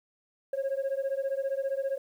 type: beating tone pair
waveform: sine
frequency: 536 / 551 Hz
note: C5 / C#5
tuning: +42 / -11 cents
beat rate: 15 Hz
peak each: -29 dBFS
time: 0.53-1.98 s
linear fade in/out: 5 ms
effects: tanh soft clip ceiling -25 dBFS + 10-bit